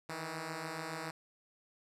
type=beating tone pair; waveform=5% pulse; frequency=155 / 162.1 Hz; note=D#3 / E3; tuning=-6 / -29 cents; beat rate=7.1 Hz; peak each=-34 / -29 dBFS; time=0.09-1.11 s; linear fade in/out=5 ms; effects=low-pass 11000 Hz 12 dB/octave